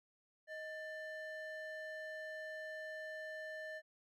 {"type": "ring-modulated tone", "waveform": "triangle", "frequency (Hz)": 1200, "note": "D6", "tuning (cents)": 37, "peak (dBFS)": -39, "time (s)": [0.47, 3.82], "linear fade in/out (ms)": 50, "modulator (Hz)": 574, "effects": []}